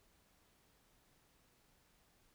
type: silence
effects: pink hiss -72 dBFS RMS until 2.34 s